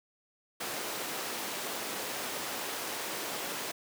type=high-pass noise; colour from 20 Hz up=pink; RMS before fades=-37 dBFS; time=0.6-3.72 s; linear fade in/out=10 ms; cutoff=340 Hz; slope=12 dB/octave; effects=none